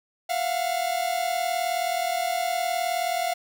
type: tone pair together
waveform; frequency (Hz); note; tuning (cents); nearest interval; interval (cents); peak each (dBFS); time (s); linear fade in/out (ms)
45% pulse; 682 / 721.2; F5 / F#5; -41 / -45; minor second; 96; -27; 0.29-3.34; 10
effects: none